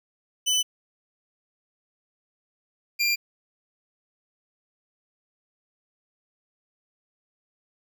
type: tone pair in turn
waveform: 25% pulse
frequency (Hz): 3004 / 2386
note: F#7 / D7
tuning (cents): +26 / +27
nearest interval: major third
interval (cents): 399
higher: first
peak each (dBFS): -17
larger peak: neither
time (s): 0.46-0.63 / 2.99-3.16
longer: neither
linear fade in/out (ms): 20
effects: none